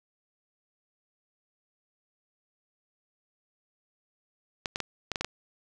clicks, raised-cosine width 0.2 ms, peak -13 dBFS, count 7, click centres 4.658 / 4.759 / 4.803 / 5.117 / 5.158 / 5.21 / 5.246 s, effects none

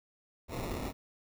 pink noise with sample-and-hold, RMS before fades -37 dBFS, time 0.48-0.93 s, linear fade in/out 50 ms, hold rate 1575 Hz, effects none

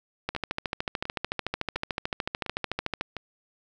two click trains, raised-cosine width 0.3 ms, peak -12 / -18 dBFS, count 38 / 5, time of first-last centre 0.29-3.011 / 0.35-3.167 s, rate 13.6 / 1.42 Hz, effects none

